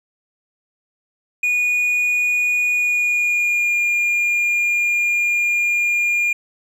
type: tone with pitch glide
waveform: triangle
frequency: 2456 to 2414 Hz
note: D#7 to D7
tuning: -23 to +47 cents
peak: -14 dBFS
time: 1.43-6.33 s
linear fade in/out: 5 ms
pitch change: -30 cents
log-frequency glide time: 2.73-3.76 s
effects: none